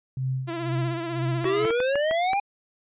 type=tone with tremolo; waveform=sine; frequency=130.81 Hz; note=C3; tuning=in tune; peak=-23 dBFS; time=0.17-1.66 s; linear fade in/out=2 ms; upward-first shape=sine; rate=2 Hz; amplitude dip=85%
type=tone with vibrato; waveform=sawtooth; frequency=335.8 Hz; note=E4; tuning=32 cents sharp; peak=-25 dBFS; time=0.47-1.72 s; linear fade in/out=20 ms; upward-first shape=sine; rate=16 Hz; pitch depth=45 cents each way
type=clicks; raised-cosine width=0.5 ms; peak=-16 dBFS; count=7; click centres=1.444 / 1.65 / 1.706 / 1.803 / 1.956 / 2.111 / 2.333 s
type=exponential sweep; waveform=square; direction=up; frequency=370 to 820 Hz; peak=-22 dBFS; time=1.45-2.4 s; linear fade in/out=5 ms
effects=resampled to 8000 Hz